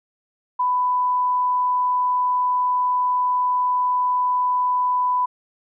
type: tone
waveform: sine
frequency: 996 Hz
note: B5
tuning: 14 cents sharp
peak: -17 dBFS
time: 0.59-5.26 s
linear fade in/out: 10 ms
effects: none